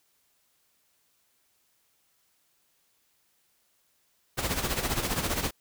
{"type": "noise with tremolo", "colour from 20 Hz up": "pink", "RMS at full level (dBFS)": -27, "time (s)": [4.37, 5.51], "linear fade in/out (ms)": 20, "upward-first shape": "sine", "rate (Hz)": 15, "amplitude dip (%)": 65, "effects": ["white hiss -70 dBFS RMS until 5.6 s"]}